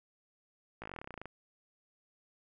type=slowing click train; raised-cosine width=0.5 ms; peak=-28 dBFS; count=17; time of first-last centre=0.82-1.256 s; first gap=17 ms; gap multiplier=1.06; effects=none